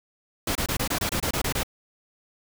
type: noise bursts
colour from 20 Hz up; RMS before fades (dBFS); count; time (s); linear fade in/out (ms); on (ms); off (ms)
pink; -26; 11; 0.47-1.633; 5; 83; 25
effects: none